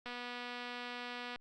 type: click train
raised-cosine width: 0.3 ms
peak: -28 dBFS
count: 318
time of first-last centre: 0.06-1.359 s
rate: 244 Hz
effects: Opus 48 kbps

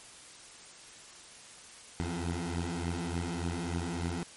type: beating tone pair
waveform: 15% pulse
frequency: 84.1 / 87.5 Hz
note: E2 / F2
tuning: +35 / +4 cents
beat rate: 3.4 Hz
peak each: -29 dBFS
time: 2-4.23 s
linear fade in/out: 0 ms
effects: white hiss -51 dBFS RMS until 4.36 s + MP3 48 kbps

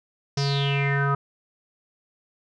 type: tone with low-pass filter sweep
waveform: square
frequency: 140.1 Hz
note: C#3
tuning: 19 cents sharp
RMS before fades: -23 dBFS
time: 0.37-1.15 s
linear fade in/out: 5 ms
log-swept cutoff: 5500 to 1200 Hz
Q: 8
effects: none

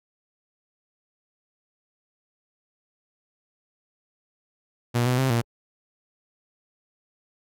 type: tone with pitch steps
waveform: sawtooth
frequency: 119.9 / 125.5 / 132.1 / 117.5 Hz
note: A#2 / B2 / C3 / A#2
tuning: +49 / +28 / +17 / +14 cents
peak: -16 dBFS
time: 4.94-5.42 s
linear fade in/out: 20 ms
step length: 120 ms
effects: AAC 64 kbps

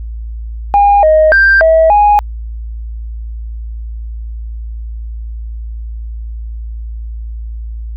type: tone with pitch steps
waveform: sine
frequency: 811 / 624 / 1578 / 646 / 828 Hz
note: G#5 / D#5 / G6 / E5 / G#5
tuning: -41 / +5 / +11 / -35 / -5 cents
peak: -3 dBFS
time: 0.74-2.19 s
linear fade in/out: 0 ms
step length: 290 ms
effects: tanh soft clip ceiling -1 dBFS + added 56 Hz sine -20 dBFS peak until 7.96 s

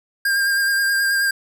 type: tone with vibrato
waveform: square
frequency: 1604 Hz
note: G6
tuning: 39 cents sharp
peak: -17 dBFS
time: 0.25-1.31 s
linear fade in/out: 5 ms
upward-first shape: sine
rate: 9.4 Hz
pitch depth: 21 cents each way
effects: none

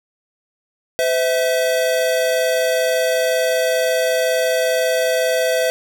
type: tone pair together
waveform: square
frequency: 510 / 652.1 Hz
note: C5 / E5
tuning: -44 / -19 cents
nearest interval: major third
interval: 425 cents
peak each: -19 dBFS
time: 0.99-5.7 s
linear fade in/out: 0 ms
effects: none

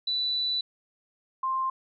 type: tone pair in turn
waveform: sine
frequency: 3971 / 1051.8 Hz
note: B7 / C6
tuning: +9 / +9 cents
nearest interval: octave + major seventh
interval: 2300 cents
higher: first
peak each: -25 dBFS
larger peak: neither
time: 0.07-0.61 / 1.43-1.7 s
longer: first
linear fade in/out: 5 ms
effects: none

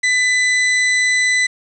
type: tone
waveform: 40% pulse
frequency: 1999 Hz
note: B6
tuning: 20 cents sharp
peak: -12 dBFS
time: 0.03-1.47 s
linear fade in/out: 10 ms
effects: resampled to 22050 Hz + 7-bit

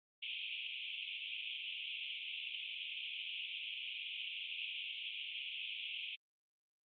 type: band-pass noise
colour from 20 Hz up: pink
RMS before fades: -44 dBFS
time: 0.22-6.16 s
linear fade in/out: 10 ms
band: 2400 to 3400 Hz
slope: 96 dB/octave
effects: Opus 48 kbps

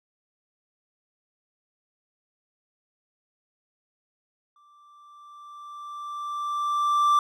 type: tone with exponential growth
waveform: triangle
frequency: 1174.7 Hz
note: D6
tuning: in tune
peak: -14 dBFS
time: 4.56-7.19 s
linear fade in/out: 2 ms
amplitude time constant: 570 ms
effects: none

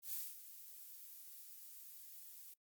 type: noise with ADSR envelope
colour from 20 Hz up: violet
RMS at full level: -42 dBFS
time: 0.02-2.54 s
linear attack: 110 ms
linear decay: 220 ms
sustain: -13 dB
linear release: 7 ms
effects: noise-tail reverb RT60 0.1 s tail -21 dB re dry + Opus 48 kbps

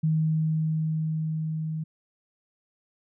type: tone with level ramp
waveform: sine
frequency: 157.7 Hz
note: D#3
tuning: 24 cents sharp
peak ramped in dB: -20 to -28 dBFS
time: 0.03-1.84 s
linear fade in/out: 10 ms
effects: none

